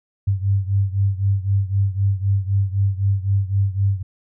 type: beating tone pair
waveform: sine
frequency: 97.3 / 101.2 Hz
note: G2 / G#2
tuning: -12 / -44 cents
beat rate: 3.9 Hz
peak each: -18 / -21 dBFS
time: 0.27-4.03 s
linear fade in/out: 10 ms
effects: none